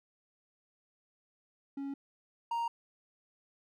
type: tone pair in turn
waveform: triangle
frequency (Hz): 277.2 / 932.4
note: C#4 / A#5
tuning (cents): 0 / 0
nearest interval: octave + major sixth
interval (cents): 2100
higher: second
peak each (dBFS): -34 / -29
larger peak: second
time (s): 1.77-1.94 / 2.51-2.68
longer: neither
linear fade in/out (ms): 5
effects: none